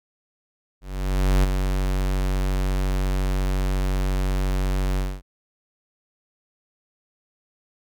square tone with ADSR envelope, 47.17 Hz, F#1, 34 cents sharp, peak -15 dBFS, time 0.81-5.22 s, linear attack 630 ms, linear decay 9 ms, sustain -6 dB, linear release 240 ms, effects none

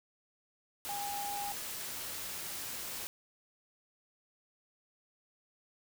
sine tone in noise, 812 Hz, G#5, 39 cents flat, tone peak -37 dBFS, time 0.89-1.52 s, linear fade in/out 0 ms, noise white, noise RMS -41 dBFS, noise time 0.85-3.07 s, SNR +1 dB, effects none

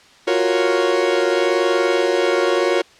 40% pulse chord, Gb major seventh, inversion third, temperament equal, 349.2 / 370 / 466.2 / 554.4 Hz, F4 / Gb4 / Bb4 / Db5, 0 / 0 / 0 / 0 cents, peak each -20 dBFS, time 0.27-2.82 s, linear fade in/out 10 ms, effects white hiss -48 dBFS RMS until 2.99 s + low-pass 5000 Hz 12 dB/octave

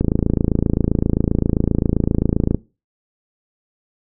click train, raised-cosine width 3 ms, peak -3 dBFS, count 71, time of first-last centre 0.01-2.546 s, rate 27.6 Hz, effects noise-tail reverb RT60 0.3 s tail -21 dB re dry

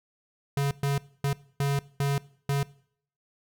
square tone bursts at uneven times, 140.5 Hz, C#3, 24 cents sharp, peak -24 dBFS, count 6, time 0.57-0.71 / 0.83-0.98 / 1.24-1.33 / 1.6-1.79 / 2-2.18 / 2.49-2.63 s, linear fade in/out 2 ms, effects noise-tail reverb RT60 0.6 s tail -21 dB re dry

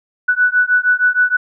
sine beating tone pair, 1480 / 1486.4 Hz, F#6 / F#6, 0 / +7 cents, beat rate 6.4 Hz, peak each -14 dBFS, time 0.28-1.37 s, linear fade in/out 10 ms, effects none

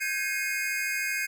square chord, Ab major seventh, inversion third, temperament equal with one note detuned, 1568 / 1661.2 / 2148 / 2489 Hz, G6 / Ab6 / C7 / Eb7, 0 / 0 / +45 / 0 cents, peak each -35 / -36 / -32 / -34 dBFS, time 0-1.27 s, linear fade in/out 20 ms, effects none

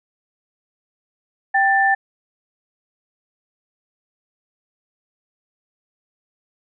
sine tone pair together, 784 / 1773.3 Hz, G5 / A6, 0 / +13 cents, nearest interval octave + major second, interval 1413 cents, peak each -16 / -16 dBFS, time 1.54-1.95 s, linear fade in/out 10 ms, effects none

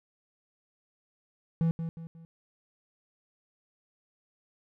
triangle tone with echo, 164.81 Hz, E3, in tune, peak -21 dBFS, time 1.61-1.71 s, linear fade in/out 0 ms, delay 180 ms, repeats 3, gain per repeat -8 dB, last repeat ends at 2.25 s, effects none

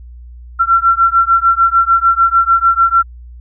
sine beating tone pair, 1355 / 1361.7 Hz, E6 / F6, +47 / -44 cents, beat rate 6.7 Hz, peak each -11 dBFS, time 0.59-3.03 s, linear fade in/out 20 ms, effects added 60 Hz sine -31 dBFS peak until 3.4 s

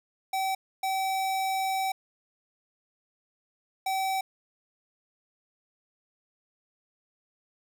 square tone bursts at uneven times, 767 Hz, G5, 38 cents flat, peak -27 dBFS, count 3, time 0.33-0.55 / 0.83-1.92 / 3.86-4.21 s, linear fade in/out 5 ms, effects none

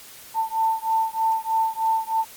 sine beating tone pair, 891 / 894.2 Hz, A5 / A5, +22 / +28 cents, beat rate 3.2 Hz, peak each -23 dBFS, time 0.34-2.25 s, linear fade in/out 50 ms, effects white hiss -44 dBFS RMS until 2.36 s + Opus 48 kbps

